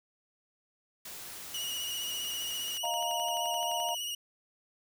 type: noise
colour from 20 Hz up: white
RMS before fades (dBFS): -44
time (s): 1.05-2.78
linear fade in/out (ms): 5
type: tone with vibrato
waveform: sawtooth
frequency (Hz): 2904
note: F#7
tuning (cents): -33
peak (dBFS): -31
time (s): 1.54-4.15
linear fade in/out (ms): 5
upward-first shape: square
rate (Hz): 15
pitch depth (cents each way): 28
type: click train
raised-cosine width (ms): 0.2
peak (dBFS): -31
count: 20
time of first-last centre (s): 2.25-3.888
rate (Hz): 11.6
type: chord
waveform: sine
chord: Eb suspended second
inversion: none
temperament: equal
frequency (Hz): 622.3 / 698.5 / 932.3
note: Eb5 / F5 / Bb5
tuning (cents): 0 / 0 / 0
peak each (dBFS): -39 / -34 / -35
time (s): 2.83-3.95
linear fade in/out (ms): 10
effects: none